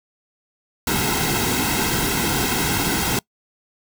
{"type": "noise with comb filter", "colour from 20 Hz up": "pink", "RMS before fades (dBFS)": -21, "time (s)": [0.87, 3.19], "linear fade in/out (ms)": 2, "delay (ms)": 1.7, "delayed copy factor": -0.75, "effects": ["noise-tail reverb RT60 0.1 s tail -25 dB re dry"]}